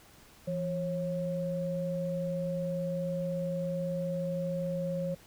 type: tone pair together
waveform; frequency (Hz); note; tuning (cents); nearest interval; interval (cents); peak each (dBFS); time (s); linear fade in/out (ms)
sine; 169.48 / 544; E3 / C#5; +48 / -33; octave + minor sixth; 2019; -33 / -33; 0.47-5.15; 10
effects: pink hiss -57 dBFS RMS until 5.26 s